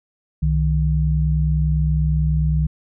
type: tone pair together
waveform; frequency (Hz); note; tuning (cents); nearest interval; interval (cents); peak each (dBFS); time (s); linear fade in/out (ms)
sine; 65 / 154.6; C2 / D#3; -11 / -11; octave + minor third; 1500; -18 / -18; 0.42-2.67; 10
effects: none